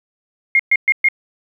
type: tone bursts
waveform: sine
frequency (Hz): 2135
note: C7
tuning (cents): +34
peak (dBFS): -9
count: 4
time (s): 0.55-1.086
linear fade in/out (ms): 2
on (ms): 44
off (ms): 120
effects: 8-bit